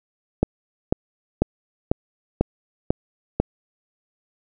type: click train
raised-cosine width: 2 ms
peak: -3 dBFS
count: 7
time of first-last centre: 0.43-3.4 s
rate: 2.02 Hz
effects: none